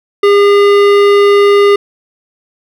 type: tone with hard clipping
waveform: sine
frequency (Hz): 405.1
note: G#4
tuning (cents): -43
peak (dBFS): -6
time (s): 0.23-1.76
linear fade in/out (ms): 5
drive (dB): 15
effects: none